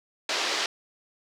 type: band-pass noise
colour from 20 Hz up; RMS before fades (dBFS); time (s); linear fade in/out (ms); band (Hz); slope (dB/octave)
white; -28; 0.29-0.66; 2; 310 to 5300; 24
effects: none